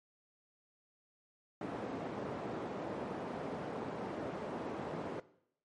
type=band-pass noise; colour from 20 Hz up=white; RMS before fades=-41 dBFS; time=1.61-5.2 s; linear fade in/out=2 ms; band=150 to 600 Hz; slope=12 dB/octave; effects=noise-tail reverb RT60 0.7 s tail -18 dB re dry + MP3 48 kbps